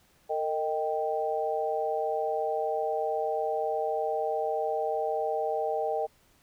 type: chord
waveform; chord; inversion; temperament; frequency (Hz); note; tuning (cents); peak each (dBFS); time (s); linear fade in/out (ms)
sine; Eb major; second; equal with one note detuned; 455.8 / 622.3 / 784; Bb4 / Eb5 / G5; -39 / 0 / 0; -31; 0.29-6.07; 20
effects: pink hiss -64 dBFS RMS until 6.42 s